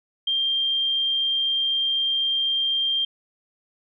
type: tone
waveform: sine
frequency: 3184 Hz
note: G7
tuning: 26 cents sharp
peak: -20 dBFS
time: 0.27-3.05 s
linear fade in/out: 5 ms
effects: none